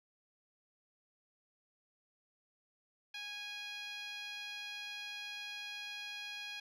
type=tone with band-pass filter; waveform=10% pulse; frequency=826 Hz; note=G#5; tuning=10 cents flat; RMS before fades=-45 dBFS; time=3.14-6.6 s; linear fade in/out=5 ms; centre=2800 Hz; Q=1.4; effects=none